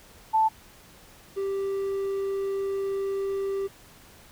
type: tone pair in turn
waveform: sine / triangle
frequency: 880 / 392 Hz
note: A5 / G4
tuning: 0 / 0 cents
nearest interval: octave + major second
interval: 1400 cents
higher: first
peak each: -18 / -24 dBFS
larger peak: first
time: 0.33-0.49 / 1.36-3.68 s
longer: second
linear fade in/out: 20 ms
effects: pink hiss -52 dBFS RMS until 4.31 s